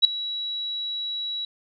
sine tone with ADSR envelope, 3900 Hz, B7, 23 cents flat, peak -8 dBFS, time 0.02-1.45 s, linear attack 28 ms, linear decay 4 ms, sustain -19 dB, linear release 3 ms, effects none

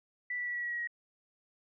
sine tone with pitch steps, 1971 / 1958.5 / 1946.1 / 1933.8 / 1921.5 / 1909.4 / 1897.3 Hz, B6 / B6 / B6 / B6 / B6 / A#6 / A#6, -4 / -15 / -26 / -37 / -48 / +41 / +30 cents, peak -33 dBFS, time 0.3-0.874 s, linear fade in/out 5 ms, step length 82 ms, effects none

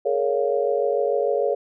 sine chord, Bb minor seventh, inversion third, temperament just, 419.5 / 466.2 / 559.4 / 699.2 Hz, Ab4 / Bb4 / Db5 / F5, +17 / 0 / +16 / +2 cents, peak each -24 / -24 / -23 / -29 dBFS, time 0.05-1.55 s, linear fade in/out 10 ms, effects none

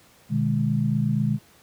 sine chord, G# minor, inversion first, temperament equal with one note detuned, 123.47 / 151.75 / 207.7 Hz, B2 / D#3 / G#3, 0 / -43 / 0 cents, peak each -24 dBFS, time 0.29-1.39 s, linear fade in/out 50 ms, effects pink hiss -55 dBFS RMS until 1.62 s + high-pass 80 Hz 12 dB/octave

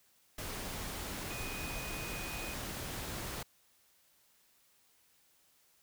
sine tone in noise, 2489 Hz, D#7, in tune, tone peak -45 dBFS, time 1.3-2.54 s, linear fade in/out 5 ms, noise pink, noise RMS -41 dBFS, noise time 0.38-3.43 s, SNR -7 dB, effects white hiss -69 dBFS RMS until 5.82 s

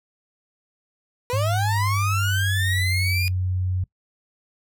30% pulse linear sweep, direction up, 476.8 to 2455 Hz, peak -21 dBFS, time 1.3-3.28 s, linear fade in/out 0 ms
sine tone with pitch glide, 103.83 to 91.97 Hz, G#2 to F#2, 0 to -10 cents, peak -21 dBFS, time 1.33-3.84 s, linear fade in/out 5 ms, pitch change -210 cents, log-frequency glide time 1.5-3.04 s
effects noise-tail reverb RT60 0.1 s tail -21 dB re dry

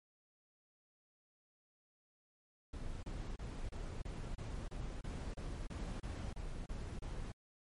brown noise bursts, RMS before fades -43 dBFS, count 14, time 2.73-7.32 s, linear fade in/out 5 ms, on 300 ms, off 30 ms, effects MP3 48 kbps

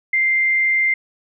sine tone with frequency modulation, 2093 Hz, C7, in tune, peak -14 dBFS, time 0.13-0.94 s, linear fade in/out 5 ms, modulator 92.9 Hz, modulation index 0.22, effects none

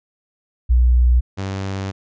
sine / sawtooth tone pair in turn, 61 / 96.83 Hz, B1 / G2, -21 / -21 cents, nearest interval minor sixth, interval 800 cents, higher second, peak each -10 / -19 dBFS, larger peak first, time 0.69-1.21 / 1.37-1.92 s, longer second, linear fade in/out 20 ms, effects resampled to 16000 Hz

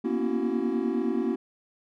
triangle tone cluster, 234.1 / 243.7 / 274.4 / 332.7 / 376.7 Hz, A#3 / B3 / C#4 / E4 / F#4, +8 / -23 / -17 / +16 / +31 cents, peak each -29 dBFS, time 0.04-1.36 s, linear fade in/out 10 ms, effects none

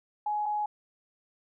sine tone pair in turn, 839 / 839 Hz, G#5 / G#5, +17 / +17 cents, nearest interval unison, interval 0 cents, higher neither, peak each -27 dBFS, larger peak neither, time 0.26-0.46 / 0.46-0.66 s, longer neither, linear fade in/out 5 ms, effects none

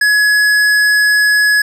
sine tone with hard clipping, 1688 Hz, G#6, 28 cents sharp, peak -10 dBFS, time 0.01-1.62 s, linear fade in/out 5 ms, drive 12 dB, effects none

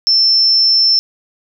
sine tone, 5340 Hz, E8, 22 cents sharp, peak -8 dBFS, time 0.07-0.99 s, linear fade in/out 0 ms, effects none

